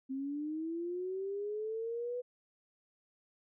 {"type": "linear sweep", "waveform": "sine", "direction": "up", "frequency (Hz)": [261.6, 497.1], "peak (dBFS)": -35, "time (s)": [0.09, 2.22], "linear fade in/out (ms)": 20, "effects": []}